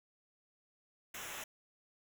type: noise with comb filter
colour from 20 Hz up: pink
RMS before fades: -45 dBFS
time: 1.14-1.44 s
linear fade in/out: 5 ms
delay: 0.22 ms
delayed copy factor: -0.85
effects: none